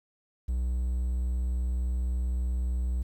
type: tone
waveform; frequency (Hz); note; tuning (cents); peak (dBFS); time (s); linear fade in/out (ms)
triangle; 61.74; B1; 0; -24; 0.48-3.03; 10
effects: 10-bit